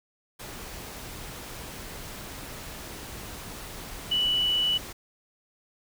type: tone in noise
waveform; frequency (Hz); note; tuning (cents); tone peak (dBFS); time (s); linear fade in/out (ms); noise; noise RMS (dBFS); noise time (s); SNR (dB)
sine; 2960; F#7; 0; -22; 4.11-4.78; 10; pink; -40; 0.39-4.93; +15
effects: none